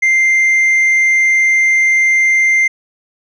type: tone with tanh clipping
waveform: triangle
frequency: 2093 Hz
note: C7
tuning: in tune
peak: -9 dBFS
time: 0.02-2.68 s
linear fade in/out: 10 ms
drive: 7 dB
effects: none